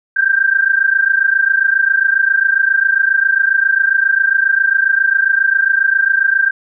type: tone pair together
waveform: sine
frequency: 1567 / 1594.4 Hz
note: G6 / G6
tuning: -1 / +29 cents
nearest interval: unison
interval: 30 cents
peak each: -13 / -13 dBFS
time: 0.16-6.51 s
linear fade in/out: 10 ms
effects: none